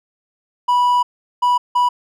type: tone bursts at uneven times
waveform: triangle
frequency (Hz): 981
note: B5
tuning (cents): -12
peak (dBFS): -10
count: 3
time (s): 0.68-1.03 / 1.42-1.58 / 1.75-1.89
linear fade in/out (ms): 10
effects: none